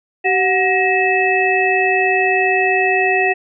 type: tone cluster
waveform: sine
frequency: 382.5 / 733 / 1891 / 2614 Hz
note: G4 / F#5 / A#6 / E7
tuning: -42 / -16 / +24 / -15 cents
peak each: -18 dBFS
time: 0.24-3.34 s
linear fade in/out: 20 ms
effects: none